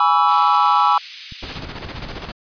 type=chord; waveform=triangle; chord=C# minor seventh; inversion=second; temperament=equal with one note detuned; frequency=830.6 / 987.8 / 1134.6 / 1318.5 Hz; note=G#5 / B5 / C#6 / E6; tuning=0 / 0 / +40 / 0 cents; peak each=-16 dBFS; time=0-0.98 s; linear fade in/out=2 ms
type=high-pass noise; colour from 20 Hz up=pink; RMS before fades=-33 dBFS; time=0.26-1.62 s; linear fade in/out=50 ms; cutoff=2400 Hz; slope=24 dB/octave
type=clicks; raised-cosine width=5 ms; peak=-24 dBFS; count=11; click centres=1.323 / 1.441 / 1.593 / 1.633 / 1.671 / 1.864 / 1.951 / 1.994 / 2.066 / 2.136 / 2.241 s
type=noise with tremolo; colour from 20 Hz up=pink; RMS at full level=-29 dBFS; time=1.42-2.32 s; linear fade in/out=10 ms; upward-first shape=square; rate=15 Hz; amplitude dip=50%
effects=resampled to 11025 Hz